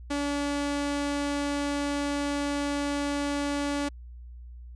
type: tone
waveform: sawtooth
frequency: 286.5 Hz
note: D4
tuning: 43 cents flat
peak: -23 dBFS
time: 0.1-3.89 s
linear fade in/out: 10 ms
effects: added 60 Hz sine -41 dBFS peak until 4.75 s + resampled to 22050 Hz